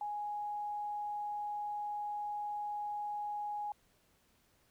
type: tone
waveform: sine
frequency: 830.6 Hz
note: G#5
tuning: in tune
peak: -36 dBFS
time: 0.01-3.72 s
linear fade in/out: 2 ms
effects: pink hiss -71 dBFS RMS until 4.7 s